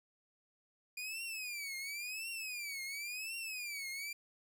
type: tone with vibrato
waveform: sawtooth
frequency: 2422 Hz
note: D#7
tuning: 47 cents flat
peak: -37 dBFS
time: 0.97-4.13 s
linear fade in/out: 5 ms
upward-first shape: triangle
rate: 0.94 Hz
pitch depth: 230 cents each way
effects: none